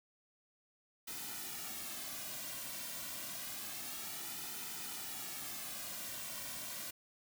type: noise with flanger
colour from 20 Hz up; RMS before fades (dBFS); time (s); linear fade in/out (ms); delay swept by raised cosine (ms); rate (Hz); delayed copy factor
white; -44; 1.07-6.91; 10; 1.8 to 2.38; 0.28; -0.65
effects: none